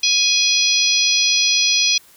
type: harmonic tone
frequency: 832 Hz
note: G#5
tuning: 3 cents sharp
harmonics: 3 / 4 / 5 / 6 / 7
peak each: -20 / -20 / -20 / -20 / -20 dBFS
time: 0.03-1.98 s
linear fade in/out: 5 ms
effects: white hiss -49 dBFS RMS until 2.16 s